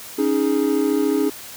triangle chord, C# suspended second, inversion none, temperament equal, 277.2 / 311.1 / 415.3 Hz, C#4 / D#4 / G#4, 0 / 0 / 0 cents, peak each -19 dBFS, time 0.18-1.3 s, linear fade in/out 10 ms, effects white hiss -37 dBFS RMS until 1.56 s

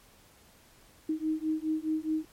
sine beating tone pair, 311.1 / 315.9 Hz, D#4 / D#4, 0 / +26 cents, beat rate 4.8 Hz, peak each -31 dBFS, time 1.09-2.25 s, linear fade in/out 5 ms, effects pink hiss -59 dBFS RMS until 2.32 s + MP3 64 kbps

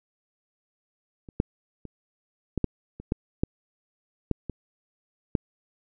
clicks, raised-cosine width 3 ms, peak -30 / -8 / -26 / -13 / -9 / -26 / -11 / -9 / -10 / -19 / -9 dBFS, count 11, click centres 1.288 / 1.401 / 1.853 / 2.577 / 2.643 / 3 / 3.121 / 3.435 / 4.313 / 4.497 / 5.352 s, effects none

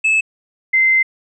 triangle / sine tone pair in turn, 2607 / 2074 Hz, E7 / C7, -20 / -16 cents, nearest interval major third, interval 396 cents, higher first, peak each -10 dBFS, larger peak neither, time 0.04-0.21 / 0.73-1.03 s, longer second, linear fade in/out 10 ms, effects resampled to 22050 Hz

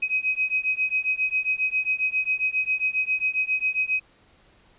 sine beating tone pair, 2524 / 2531.4 Hz, D#7 / D#7, +24 / +29 cents, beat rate 7.4 Hz, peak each -25 dBFS, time 0.02-4 s, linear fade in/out 10 ms, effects pink hiss -58 dBFS RMS until 4.78 s + resampled to 8000 Hz

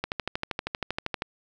click train, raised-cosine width 0.3 ms, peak -12 dBFS, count 16, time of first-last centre 0.04-1.221 s, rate 12.7 Hz, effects none

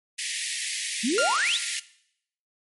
pink high-pass noise, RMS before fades -30 dBFS, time 0.18-1.8 s, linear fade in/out 10 ms, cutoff 1800 Hz, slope 96 dB/octave
sine exponential sweep, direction up, 202.9 to 4125 Hz, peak -22 dBFS, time 1.03-1.58 s, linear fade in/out 20 ms
sawtooth tone with exponential decay, 1396.9 Hz, F6, in tune, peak -17 dBFS, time 1.18-1.83 s, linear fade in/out 1 ms, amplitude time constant 140 ms
effects noise-tail reverb RT60 0.7 s tail -17 dB re dry + MP3 48 kbps

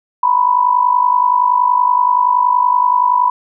sine tone with amplitude modulation, 987.8 Hz, B5, in tune, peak -6 dBFS, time 0.23-3.3 s, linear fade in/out 5 ms, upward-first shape sine, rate 50.6 Hz, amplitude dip 75%, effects none

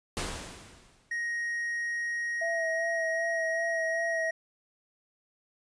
pink noise with exponential decay, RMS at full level -31 dBFS, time 0.17-1.19 s, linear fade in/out 0 ms, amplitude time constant 220 ms
triangle tone with pitch glide, 1877 to 1887.9 Hz, A#6 to A#6, +11 to +21 cents, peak -28 dBFS, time 1.11-4.31 s, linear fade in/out 5 ms, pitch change +10 cents, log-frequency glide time 1.44-3.58 s
sine tone with vibrato, 659.3 Hz, E5, in tune, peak -30 dBFS, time 2.41-4.31 s, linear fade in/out 10 ms, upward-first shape sine, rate 2.6 Hz, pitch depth 30 cents each way
effects resampled to 22050 Hz

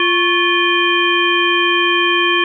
harmonic tone with a mistuned harmonic, 348.1 Hz, F4, 6 cents flat, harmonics 1 / 3 / 5 / 7 / 9, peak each -18 / -18 / -18 / -18 / -18 dBFS, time 0-2.44 s, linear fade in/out 2 ms, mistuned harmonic 3, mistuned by +94 cents, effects none

